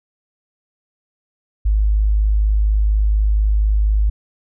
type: tone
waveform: sine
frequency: 52.1 Hz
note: G#1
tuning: 6 cents sharp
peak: -12 dBFS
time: 1.65-4.1 s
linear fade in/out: 10 ms
effects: none